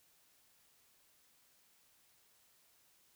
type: silence
effects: white hiss -70 dBFS RMS until 3.15 s